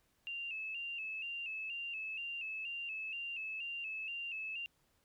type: tone with vibrato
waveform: sine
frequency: 2690 Hz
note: E7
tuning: 34 cents sharp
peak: -39 dBFS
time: 0.27-4.66 s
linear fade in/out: 0 ms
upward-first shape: square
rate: 2.1 Hz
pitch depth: 57 cents each way
effects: pink hiss -75 dBFS RMS until 5.04 s